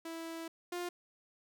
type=tone pair in turn; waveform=sawtooth; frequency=328.8 / 352.6 Hz; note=E4 / F4; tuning=-4 / +17 cents; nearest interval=minor second; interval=121 cents; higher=second; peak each=-37 / -33 dBFS; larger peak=second; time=0.05-0.48 / 0.72-0.89 s; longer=first; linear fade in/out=5 ms; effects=none